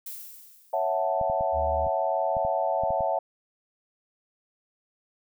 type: noise with exponential decay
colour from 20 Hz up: violet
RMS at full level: -36 dBFS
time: 0.06-1.17 s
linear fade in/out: 5 ms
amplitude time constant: 240 ms
type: chord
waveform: sine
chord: F# minor seventh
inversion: second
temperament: equal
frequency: 554.4 / 659.3 / 740 / 880 Hz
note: C#5 / E5 / F#5 / A5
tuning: 0 / 0 / 0 / 0 cents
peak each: -30 / -27 / -29 / -30 dBFS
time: 0.73-3.19 s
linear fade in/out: 5 ms
type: clicks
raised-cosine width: 5 ms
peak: -26 dBFS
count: 9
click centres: 1.213 / 1.299 / 1.409 / 1.867 / 2.368 / 2.45 / 2.836 / 2.906 / 3.007 s
type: tone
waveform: triangle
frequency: 74.2 Hz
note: D2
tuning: 18 cents sharp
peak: -29 dBFS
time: 1.52-1.9 s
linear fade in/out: 50 ms
effects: none